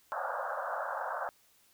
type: band-pass noise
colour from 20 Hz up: pink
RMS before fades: -36 dBFS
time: 0.12-1.29 s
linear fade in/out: 0 ms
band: 530 to 1600 Hz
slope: 96 dB/octave
effects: white hiss -66 dBFS RMS until 1.73 s